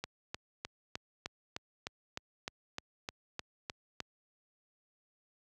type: click train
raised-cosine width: 0.2 ms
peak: -20 dBFS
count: 14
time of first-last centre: 0.04-4.003 s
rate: 3.28 Hz
effects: high-pass 60 Hz 12 dB/octave